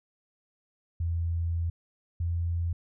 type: tone pair in turn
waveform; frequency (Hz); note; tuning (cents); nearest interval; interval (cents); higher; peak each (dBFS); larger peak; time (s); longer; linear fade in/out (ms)
sine; 84.1 / 85.13; E2 / F2; +35 / -44; unison; 21; second; -26; neither; 1-1.7 / 2.2-2.73; first; 5
effects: none